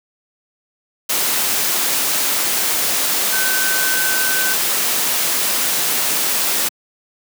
sine tone in noise, 1526 Hz, G6, 47 cents flat, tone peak -20 dBFS, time 3.32-4.54 s, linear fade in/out 10 ms, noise white, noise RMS -18 dBFS, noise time 1.09-6.69 s, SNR -5 dB, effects high-pass 200 Hz 12 dB/octave

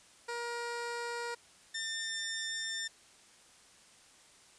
15% pulse tone pair in turn, 473.9 / 1799.1 Hz, A#4 / A6, +28 / +38 cents, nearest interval octave + major seventh, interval 2310 cents, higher second, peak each -30 / -29 dBFS, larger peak second, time 0.28-1.35 / 1.74-2.88 s, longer second, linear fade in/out 10 ms, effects white hiss -60 dBFS RMS until 4.58 s + resampled to 22050 Hz

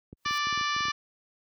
clicks, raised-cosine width 3 ms, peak -30 dBFS, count 11, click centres 0.129 / 0.26 / 0.309 / 0.47 / 0.527 / 0.576 / 0.611 / 0.764 / 0.807 / 0.854 / 0.884 s
white noise with exponential growth, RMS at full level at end -46 dBFS, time 0.17-0.38 s, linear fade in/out 1 ms, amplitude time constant 44 ms
harmonic tone, 587.3 Hz, D5, in tune, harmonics 2 / 3 / 4 / 5 / 6 / 7 / 8 / 9 / 10, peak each -29 / -33 / -35 / -37 / -39 / -40 / -41 / -42 / -43 dBFS, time 0.25-0.92 s, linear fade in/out 10 ms
effects high-pass 60 Hz 12 dB/octave

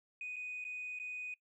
sine tone with dropouts, 2489 Hz, D#7, in tune, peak -39 dBFS, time 0.21-1.34 s, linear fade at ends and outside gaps 2 ms, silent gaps 0.36-0.365 / 0.642-0.65 / 0.989-0.998 s, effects noise-tail reverb RT60 0.1 s tail -22 dB re dry + tanh soft clip ceiling -36 dBFS

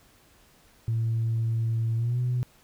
sine tone with pitch glide, 113.7 to 123.99 Hz, A#2 to B2, -43 to +7 cents, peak -22 dBFS, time 0.88-2.43 s, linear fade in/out 0 ms, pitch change +150 cents, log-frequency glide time 1.96-2.19 s, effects tanh soft clip ceiling -20 dBFS + pink hiss -59 dBFS RMS until 2.63 s

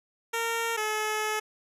10% pulse tone pair in turn, 460 / 429.1 Hz, A#4 / A4, -23 / -43 cents, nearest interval minor second, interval 120 cents, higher first, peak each -19 dBFS, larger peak neither, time 0.33-0.77 / 0.77-1.4 s, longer second, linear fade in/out 10 ms, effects resampled to 32000 Hz

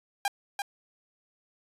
sawtooth tone with echo, 803 Hz, G5, 41 cents sharp, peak -21 dBFS, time 0.25-0.28 s, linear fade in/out 2 ms, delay 340 ms, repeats 1, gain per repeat -5 dB, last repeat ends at 0.62 s, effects resampled to 32000 Hz

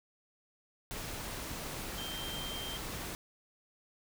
sine tone in noise, 3155 Hz, G7, 10 cents sharp, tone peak -41 dBFS, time 1.98-2.77 s, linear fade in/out 0 ms, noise pink, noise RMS -41 dBFS, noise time 0.91-3.15 s, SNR -3 dB, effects none

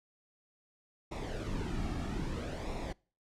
brown noise with flanger, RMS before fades -37 dBFS, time 1.11-2.93 s, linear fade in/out 10 ms, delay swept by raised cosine 0.64 to 2.04 ms, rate 0.61 Hz, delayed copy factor -0.6, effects noise-tail reverb RT60 0.4 s tail -26 dB re dry + low-pass 8000 Hz 12 dB/octave

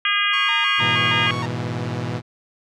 harmonic tone, 407.9 Hz, G#4, 31 cents flat, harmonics 3 / 4 / 5 / 6 / 7 / 8, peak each -24 / -24 / -24 / -24 / -24 / -24 dBFS, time 0.05-1.31 s, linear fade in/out 2 ms
sawtooth tone with vibrato, 1013 Hz, B5, 44 cents sharp, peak -23 dBFS, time 0.33-1.46 s, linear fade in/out 5 ms, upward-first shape square, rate 3.2 Hz, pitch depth 160 cents each way
sawtooth chord, E major, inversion first, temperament equal with one note detuned, 103.83 / 122.05 / 164.81 Hz, G#2 / B2 / E3, 0 / -20 / 0 cents, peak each -26 / -22 / -26 dBFS, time 0.78-2.22 s, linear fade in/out 50 ms
effects low-pass 5000 Hz 12 dB/octave

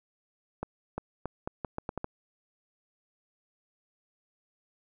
accelerating click train, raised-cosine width 1 ms, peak -19 dBFS, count 9, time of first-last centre 0.63-2.044 s, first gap 350 ms, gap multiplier 0.79, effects none

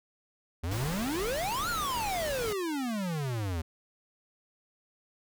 square exponential two-way sweep, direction up then down, 77.78 to 1457 to 77.78 Hz, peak -31 dBFS, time 0.63-3.62 s, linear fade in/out 10 ms, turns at 1.69 s
pink noise, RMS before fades -38 dBFS, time 0.71-2.53 s, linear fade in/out 5 ms
effects none

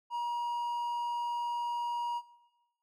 triangle tone, 953 Hz, A#5, 38 cents sharp, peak -29 dBFS, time 0.1-2.22 s, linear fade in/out 50 ms, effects noise-tail reverb RT60 1.0 s tail -17 dB re dry

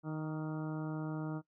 harmonic tone with a mistuned harmonic, 155.56 Hz, D#3, in tune, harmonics 1 / 2 / 3 / 4 / 5 / 6 / 7 / 8 / 9, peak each -38 / -40 / -50 / -50 / -53 / -53 / -57 / -54 / -55 dBFS, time 0.03-1.42 s, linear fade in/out 50 ms, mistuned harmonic 7, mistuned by +55 cents, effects noise-tail reverb RT60 0.1 s tail -19 dB re dry

